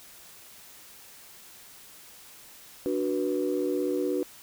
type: chord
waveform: sine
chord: B minor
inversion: first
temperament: equal with one note detuned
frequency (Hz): 293.7 / 370 / 487.4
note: D4 / F#4 / B4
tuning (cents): 0 / 0 / -23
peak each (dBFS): -29 / -28 / -30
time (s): 2.86-4.23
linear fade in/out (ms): 0
effects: tanh soft clip ceiling -17 dBFS + white hiss -50 dBFS RMS until 4.42 s